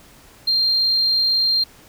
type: tone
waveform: triangle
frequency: 4186 Hz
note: C8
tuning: in tune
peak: -12 dBFS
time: 0.47-1.64 s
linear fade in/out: 10 ms
effects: tanh soft clip ceiling -13 dBFS + pink hiss -48 dBFS RMS until 1.88 s